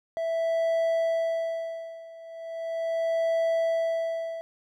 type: tone with tremolo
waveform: triangle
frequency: 659.3 Hz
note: E5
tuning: in tune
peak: -20 dBFS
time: 0.17-4.41 s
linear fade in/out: 0 ms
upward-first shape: sine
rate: 0.38 Hz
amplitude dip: 90%
effects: none